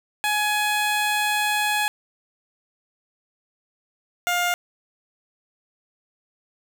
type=tone pair in turn; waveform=15% pulse; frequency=840 / 706.4 Hz; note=G#5 / F5; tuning=+19 / +20 cents; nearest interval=minor third; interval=299 cents; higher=first; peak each=-14 dBFS; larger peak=neither; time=0.24-1.88 / 4.27-4.54 s; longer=first; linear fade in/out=0 ms; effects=none